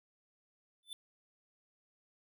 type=tone with exponential growth; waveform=square; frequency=3520 Hz; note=A7; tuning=in tune; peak=-39 dBFS; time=0.83-0.93 s; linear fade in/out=1 ms; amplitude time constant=20 ms; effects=none